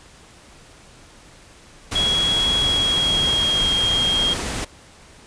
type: noise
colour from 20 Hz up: pink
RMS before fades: -26 dBFS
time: 1.91-4.65 s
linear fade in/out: 10 ms
type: tone with pitch glide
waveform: sine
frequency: 3322 to 3239 Hz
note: G#7 to G#7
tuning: 0 to -44 cents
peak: -17 dBFS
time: 1.95-4.34 s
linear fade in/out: 10 ms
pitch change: -44 cents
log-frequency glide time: 2.56-3.74 s
effects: pink hiss -47 dBFS RMS until 5.26 s + resampled to 22050 Hz